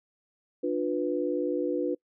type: chord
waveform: sine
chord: B diminished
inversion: first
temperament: just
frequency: 296.3 / 355.6 / 493.9 Hz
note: D4 / F4 / B4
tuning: +15 / +31 / 0 cents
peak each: -30 dBFS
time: 0.63-1.95 s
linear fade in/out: 10 ms
effects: noise-tail reverb RT60 0.1 s tail -25 dB re dry